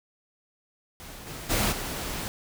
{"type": "noise with level steps", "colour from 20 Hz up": "pink", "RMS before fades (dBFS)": [-43, -39, -25, -33], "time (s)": [1, 2.28], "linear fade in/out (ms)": 0, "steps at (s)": [1.26, 1.49, 1.71], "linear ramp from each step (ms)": 20, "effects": []}